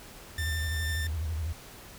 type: tone with vibrato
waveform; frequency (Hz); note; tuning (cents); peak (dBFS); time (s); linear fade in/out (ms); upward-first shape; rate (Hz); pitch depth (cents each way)
sine; 79.6; D#2; +40; -29; 0.38-1.53; 10; square; 12; 100
type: tone with tremolo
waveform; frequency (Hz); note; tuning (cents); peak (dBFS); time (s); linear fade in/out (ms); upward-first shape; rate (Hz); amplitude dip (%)
sawtooth; 1790; A6; +29; -29; 0.38-1.07; 2; triangle; 2.4; 25
effects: pink hiss -48 dBFS RMS until 1.98 s